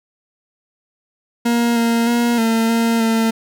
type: tone with pitch steps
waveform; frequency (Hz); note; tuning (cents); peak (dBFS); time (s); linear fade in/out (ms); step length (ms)
40% pulse; 235.7 / 231.9 / 237.4 / 226.3 / 229.7 / 225.4; A#3 / A#3 / A#3 / A3 / A#3 / A3; +19 / -9 / +32 / +49 / -25 / +42; -13; 1.45-3.31; 10; 310
effects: none